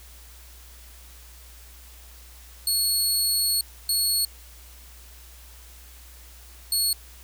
20% pulse tone bursts at uneven times, 4358 Hz, C#8, 30 cents flat, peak -15 dBFS, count 3, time 2.67-3.61 / 3.89-4.25 / 6.72-6.93 s, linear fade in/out 2 ms, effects added 60 Hz sine -46 dBFS peak until 7.23 s + white hiss -50 dBFS RMS until 7.23 s

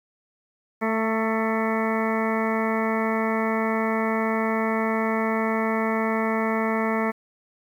harmonic tone with a mistuned harmonic, 221.7 Hz, A3, 13 cents sharp, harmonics 1 / 2 / 3 / 4 / 5 / 6 / 8 / 9 / 10, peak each -25 / -28 / -30 / -31 / -32 / -33 / -34 / -35 / -35 dBFS, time 0.81-7.12 s, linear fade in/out 20 ms, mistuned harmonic 4, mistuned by +20 cents, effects 9-bit

